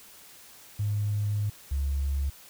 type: tone pair in turn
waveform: triangle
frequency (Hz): 103.83 / 69.53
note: G#2 / C#2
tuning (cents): 0 / +6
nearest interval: perfect fifth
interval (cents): 694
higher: first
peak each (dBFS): -21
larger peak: neither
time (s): 0.79-1.5 / 1.71-2.3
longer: first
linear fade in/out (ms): 10
effects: tanh soft clip ceiling -23 dBFS + white hiss -51 dBFS RMS until 2.49 s